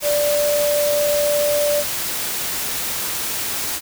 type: tone in noise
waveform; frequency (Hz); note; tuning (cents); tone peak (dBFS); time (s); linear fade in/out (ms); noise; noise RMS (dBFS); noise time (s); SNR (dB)
sine; 586; D5; -4; -16; 0.02-1.84; 50; white; -24; 0-3.81; +5
effects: none